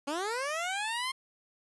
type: linear sweep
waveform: 15% pulse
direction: up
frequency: 271 to 1067 Hz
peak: -25 dBFS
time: 0.07-1.12 s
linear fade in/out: 10 ms
effects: resampled to 24000 Hz + 10-bit